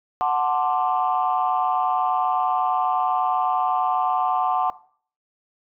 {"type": "chord", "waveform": "sine", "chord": "D dominant seventh", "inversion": "first", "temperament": "equal", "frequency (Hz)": [740, 880, 1046.5, 1174.7], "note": ["F#5", "A5", "C6", "D6"], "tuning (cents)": [0, 0, 0, 0], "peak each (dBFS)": [-21, -25, -25, -26], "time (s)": [0.21, 4.7], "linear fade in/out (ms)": 0, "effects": ["noise-tail reverb RT60 0.5 s tail -18 dB re dry", "tanh soft clip ceiling -10 dBFS"]}